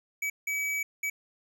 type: tone bursts at uneven times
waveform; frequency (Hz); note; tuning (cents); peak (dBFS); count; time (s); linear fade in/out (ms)
square; 2283; D7; -50; -29; 3; 0.22-0.3 / 0.47-0.83 / 1.03-1.1; 5
effects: none